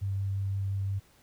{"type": "tone with vibrato", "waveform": "sine", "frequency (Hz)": 98, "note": "G2", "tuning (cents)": 0, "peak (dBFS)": -28, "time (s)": [0.01, 1], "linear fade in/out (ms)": 20, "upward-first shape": "sine", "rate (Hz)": 5.8, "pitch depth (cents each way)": 8, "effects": ["pink hiss -62 dBFS RMS until 1.22 s"]}